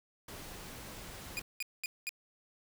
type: noise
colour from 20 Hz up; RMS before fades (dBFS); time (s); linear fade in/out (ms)
pink; -47; 0.28-1.42; 5
type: tone bursts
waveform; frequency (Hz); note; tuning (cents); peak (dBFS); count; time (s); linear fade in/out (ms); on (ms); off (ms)
sawtooth; 2446; D#7; -30; -31; 4; 1.37-2.092; 0; 23; 210
effects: none